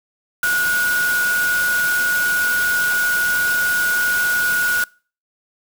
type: tone in noise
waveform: sine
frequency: 1455 Hz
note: F#6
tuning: 29 cents flat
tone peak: -16 dBFS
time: 0.43-4.84 s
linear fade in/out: 2 ms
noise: white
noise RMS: -26 dBFS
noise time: 0.43-4.84 s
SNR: +7 dB
effects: noise-tail reverb RT60 0.4 s tail -25 dB re dry